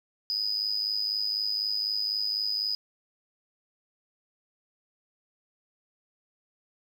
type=tone with amplitude modulation; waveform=sine; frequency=4978 Hz; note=D#8; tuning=in tune; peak=-22 dBFS; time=0.3-2.75 s; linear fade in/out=0 ms; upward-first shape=sine; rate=104 Hz; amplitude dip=75%; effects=tanh soft clip ceiling -21 dBFS + 9-bit